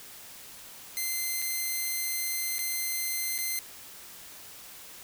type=tone with dropouts; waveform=5% pulse; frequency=2075 Hz; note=C7; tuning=15 cents flat; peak=-19 dBFS; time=0.97-3.59 s; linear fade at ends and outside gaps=0 ms; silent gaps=1.418-1.423 / 2.583-2.591 / 3.38-3.387 s; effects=white hiss -47 dBFS RMS until 5.03 s